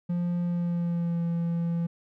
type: tone with pitch glide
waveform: triangle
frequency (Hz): 174.61 to 169.25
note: F3 to E3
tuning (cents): 0 to +46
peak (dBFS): -23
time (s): 0.09-1.87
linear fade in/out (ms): 10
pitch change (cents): -54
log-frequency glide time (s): 0.43-1.23
effects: none